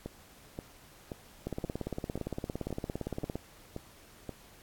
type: two click trains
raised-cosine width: 2 ms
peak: -21 / -24 dBFS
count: 34 / 9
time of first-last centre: 1.47-3.356 / 0.06-4.293 s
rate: 17.5 / 1.89 Hz
effects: pink hiss -57 dBFS RMS until 4.62 s + AAC 64 kbps